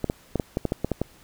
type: clicks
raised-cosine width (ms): 2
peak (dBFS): -10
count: 10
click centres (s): 0.043 / 0.099 / 0.357 / 0.398 / 0.571 / 0.653 / 0.721 / 0.846 / 0.917 / 1.016
effects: pink hiss -54 dBFS RMS until 1.23 s